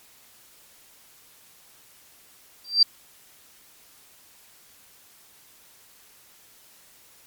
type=tone with exponential growth; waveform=sine; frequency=4699 Hz; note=D8; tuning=in tune; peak=-9 dBFS; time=2.64-2.83 s; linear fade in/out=5 ms; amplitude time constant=41 ms; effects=white hiss -54 dBFS RMS until 7.26 s + MP3 96 kbps